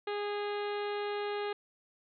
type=harmonic tone with a mistuned harmonic; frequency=411.7 Hz; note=G#4; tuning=15 cents flat; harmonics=1 / 2 / 3 / 4 / 5 / 6 / 7 / 8 / 9 / 10; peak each=-34 / -40 / -44 / -46 / -48 / -50 / -51 / -52 / -53 / -54 dBFS; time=0.07-1.53 s; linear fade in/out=5 ms; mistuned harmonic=7; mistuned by=-18 cents; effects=none